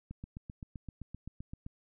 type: click train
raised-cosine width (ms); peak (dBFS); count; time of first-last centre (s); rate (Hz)
5; -30; 13; 0.11-1.664; 7.72
effects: none